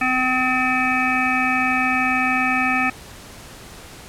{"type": "harmonic tone", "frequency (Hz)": 255.6, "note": "C4", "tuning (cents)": -40, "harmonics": [1, 3, 5, 7, 9, 10], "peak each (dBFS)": [-24, -24, -24, -24, -24, -24], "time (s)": [0.01, 2.9], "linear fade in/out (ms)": 5, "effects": ["pink hiss -40 dBFS RMS until 4.08 s", "low-pass 12000 Hz 12 dB/octave"]}